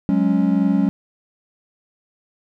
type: chord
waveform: triangle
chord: F# suspended second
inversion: none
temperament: equal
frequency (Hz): 185 / 207.7 / 277.2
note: F#3 / G#3 / C#4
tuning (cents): 0 / 0 / 0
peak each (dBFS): -17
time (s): 0.09-0.89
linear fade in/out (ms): 0
effects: none